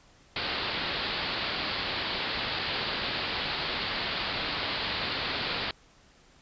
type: low-pass noise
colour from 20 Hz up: white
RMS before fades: -32 dBFS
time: 0.36-5.71 s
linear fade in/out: 2 ms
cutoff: 4700 Hz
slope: 96 dB/octave
effects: pink hiss -59 dBFS RMS until 6.41 s + resampled to 16000 Hz